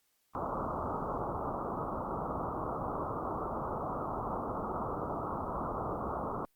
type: low-pass noise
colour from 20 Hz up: white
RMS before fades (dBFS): -36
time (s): 0.35-6.45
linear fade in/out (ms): 0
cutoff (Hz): 1300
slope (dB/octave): 96
effects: white hiss -75 dBFS RMS until 6.55 s + Opus 48 kbps